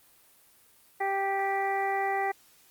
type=harmonic tone; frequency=392 Hz; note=G4; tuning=in tune; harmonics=1 / 2 / 3 / 4 / 5 / 6; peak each=-33 / -28 / -40 / -43 / -33 / -45 dBFS; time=1-2.32 s; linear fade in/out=10 ms; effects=white hiss -60 dBFS RMS until 2.7 s + Opus 32 kbps